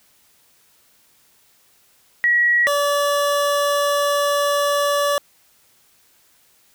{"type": "tone pair in turn", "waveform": ["sine", "25% pulse"], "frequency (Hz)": [1916, 574.8], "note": ["A#6", "D5"], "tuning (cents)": [47, -37], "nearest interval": "octave + major sixth", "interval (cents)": 2084, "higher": "first", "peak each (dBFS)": -13, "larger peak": "neither", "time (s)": [[2.24, 2.67], [2.67, 5.18]], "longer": "second", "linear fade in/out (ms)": 0, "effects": ["white hiss -57 dBFS RMS until 6.74 s"]}